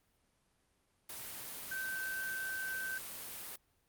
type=tone in noise; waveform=sine; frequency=1545 Hz; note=G6; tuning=26 cents flat; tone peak=-37 dBFS; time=1.71-2.98 s; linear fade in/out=5 ms; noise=white; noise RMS=-45 dBFS; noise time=1.09-3.56 s; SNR=+5 dB; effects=pink hiss -75 dBFS RMS until 3.88 s + Opus 32 kbps

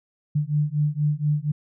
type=beating tone pair; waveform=sine; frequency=146.83 / 151.03 Hz; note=D3 / D3; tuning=0 / +49 cents; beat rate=4.2 Hz; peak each=-23 dBFS; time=0.35-1.52 s; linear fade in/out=10 ms; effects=none

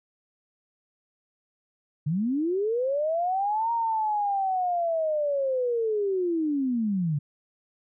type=linear two-way sweep; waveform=sine; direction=up then down; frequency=138.59 to 937 to 138.59 Hz; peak=-23 dBFS; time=2.06-7.19 s; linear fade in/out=10 ms; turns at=3.72 s; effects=none

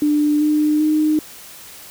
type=tone with pitch steps; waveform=sine; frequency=297.2 / 302 / 307 Hz; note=D4 / D4 / D#4; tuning=+21 / +48 / -23 cents; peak=-13 dBFS; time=0.02-1.19 s; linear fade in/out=2 ms; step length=390 ms; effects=white hiss -39 dBFS RMS until 1.9 s

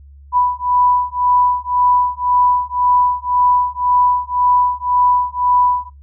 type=beating tone pair; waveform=sine; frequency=987.8 / 989.7 Hz; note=B5 / B5; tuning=0 / +3 cents; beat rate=1.9 Hz; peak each=-15 dBFS; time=0.32-5.9 s; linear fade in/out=50 ms; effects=noise-tail reverb RT60 0.2 s tail -23 dB re dry + added 70 Hz sine -38 dBFS peak until 6.02 s

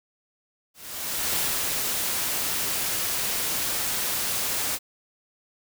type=noise with ADSR envelope; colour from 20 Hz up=white; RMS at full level=-25 dBFS; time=0.74-4.79 s; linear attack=630 ms; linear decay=230 ms; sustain=-2 dB; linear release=46 ms; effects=none

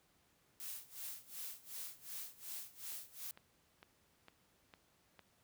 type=noise with tremolo; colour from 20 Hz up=blue; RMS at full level=-45 dBFS; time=0.6-3.31 s; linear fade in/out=0 ms; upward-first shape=sine; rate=2.7 Hz; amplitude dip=90%
type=click train; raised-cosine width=0.3 ms; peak=-39 dBFS; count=6; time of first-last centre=2.92-5.193 s; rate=2.2 Hz
effects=pink hiss -73 dBFS RMS until 5.43 s + high-pass 60 Hz 12 dB/octave

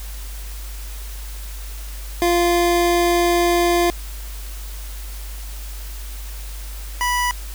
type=tone pair in turn; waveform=25% pulse; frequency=347.2 / 982 Hz; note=F4 / B5; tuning=-10 / -10 cents; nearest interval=octave + tritone; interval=1800 cents; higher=second; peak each=-11 / -14 dBFS; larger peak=first; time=2.22-3.9 / 7.01-7.31 s; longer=first; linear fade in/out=0 ms; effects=added 50 Hz sine -29 dBFS peak until 7.54 s + white hiss -39 dBFS RMS until 7.54 s

